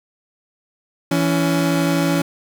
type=tone pair together; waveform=30% pulse; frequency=166.95 / 281.3 Hz; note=E3 / C#4; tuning=+22 / +26 cents; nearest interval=major sixth; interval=904 cents; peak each=-16 dBFS; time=1.11-2.22 s; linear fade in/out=5 ms; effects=none